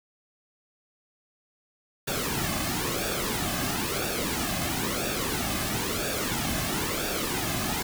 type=noise with flanger; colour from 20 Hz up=pink; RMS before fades=-29 dBFS; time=2.07-7.83 s; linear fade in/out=10 ms; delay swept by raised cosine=0.97 to 2.17 ms; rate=1 Hz; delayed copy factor=-0.65; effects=none